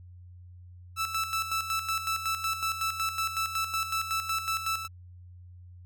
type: tone with tremolo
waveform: sawtooth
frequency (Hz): 1318.5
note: E6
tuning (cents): 0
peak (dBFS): -23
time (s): 0.96-4.88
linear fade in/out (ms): 50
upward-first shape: square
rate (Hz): 5.4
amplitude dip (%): 60
effects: added 89 Hz sine -46 dBFS peak until 5.85 s